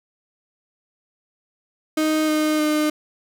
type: tone with pitch steps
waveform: 35% pulse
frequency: 311.1 / 307.5 / 304 Hz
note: D#4 / D#4 / D#4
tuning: 0 / -20 / -40 cents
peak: -16 dBFS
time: 1.97-2.9 s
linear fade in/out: 5 ms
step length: 310 ms
effects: none